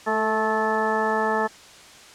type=harmonic tone with a mistuned harmonic; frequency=217.8 Hz; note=A3; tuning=17 cents flat; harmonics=1 / 2 / 3 / 4 / 5 / 6 / 8; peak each=-30 / -26 / -29 / -25 / -31 / -30 / -28 dBFS; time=0.06-1.48 s; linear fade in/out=20 ms; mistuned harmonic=2; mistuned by=+18 cents; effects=white hiss -46 dBFS RMS until 2.14 s + low-pass 7000 Hz 12 dB/octave